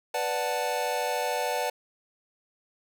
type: chord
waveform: square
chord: B minor seventh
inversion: none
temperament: equal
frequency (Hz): 493.9 / 587.3 / 740 / 880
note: B4 / D5 / F#5 / A5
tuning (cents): 0 / 0 / 0 / 0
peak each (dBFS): -33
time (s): 0.14-1.7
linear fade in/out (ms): 5
effects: none